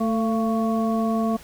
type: harmonic tone with a mistuned harmonic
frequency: 222.3 Hz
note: A3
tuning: 18 cents sharp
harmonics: 1 / 2 / 3 / 5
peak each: -21 / -30 / -27 / -31 dBFS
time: 0-1.37 s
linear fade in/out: 10 ms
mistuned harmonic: 3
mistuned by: +42 cents
effects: pink hiss -46 dBFS RMS until 1.43 s